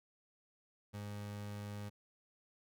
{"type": "tone", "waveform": "30% pulse", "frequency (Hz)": 103, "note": "G#2", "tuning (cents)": -14, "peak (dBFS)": -40, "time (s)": [0.93, 1.9], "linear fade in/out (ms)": 20, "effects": []}